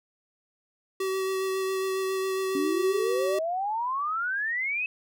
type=tone with vibrato; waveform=square; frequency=381.2 Hz; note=G4; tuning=48 cents flat; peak=-27 dBFS; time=1-3.39 s; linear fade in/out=5 ms; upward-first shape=sine; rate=7.3 Hz; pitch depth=12 cents each way
type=exponential sweep; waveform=sine; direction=up; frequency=276.7 to 2606 Hz; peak=-26 dBFS; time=2.55-4.86 s; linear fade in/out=2 ms
effects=none